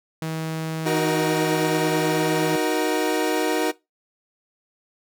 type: tone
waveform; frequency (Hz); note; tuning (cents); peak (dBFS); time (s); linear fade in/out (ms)
sawtooth; 160; D#3; +49; -22; 0.22-2.56; 2
type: chord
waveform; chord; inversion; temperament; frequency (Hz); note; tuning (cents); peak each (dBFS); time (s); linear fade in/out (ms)
30% pulse; D# minor; none; equal with one note detuned; 311.1 / 370 / 470.2; D#4 / F#4 / A#4; 0 / 0 / +15; -22; 0.85-3.72; 20
effects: noise-tail reverb RT60 0.2 s tail -20 dB re dry